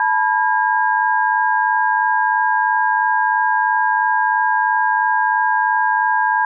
sine tone cluster, 873 / 976 / 1620 Hz, A5 / B5 / G#6, -14 / -21 / -43 cents, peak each -18 dBFS, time 0-6.45 s, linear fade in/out 2 ms, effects none

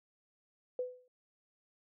sine tone with exponential decay, 501 Hz, B4, 25 cents sharp, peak -30 dBFS, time 0.79-1.08 s, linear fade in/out 2 ms, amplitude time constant 62 ms, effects none

